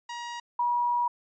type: tone pair in turn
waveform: sawtooth / sine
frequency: 952 / 963.6 Hz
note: A#5 / B5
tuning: +36 / -43 cents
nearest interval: unison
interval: 21 cents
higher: second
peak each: -31 / -23 dBFS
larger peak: second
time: 0.09-0.4 / 0.59-1.08 s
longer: second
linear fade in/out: 5 ms
effects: resampled to 16000 Hz